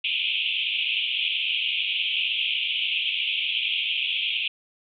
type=band-pass noise; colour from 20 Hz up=white; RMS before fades=-26 dBFS; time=0.04-4.48 s; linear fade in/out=5 ms; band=2400 to 3400 Hz; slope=96 dB/octave; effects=none